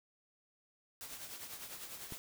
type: noise with tremolo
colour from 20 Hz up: white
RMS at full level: -45 dBFS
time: 1.01-2.18 s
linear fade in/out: 0 ms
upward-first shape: triangle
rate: 10 Hz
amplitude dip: 60%
type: click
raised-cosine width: 3 ms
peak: -33 dBFS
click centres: 2.123 s
effects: none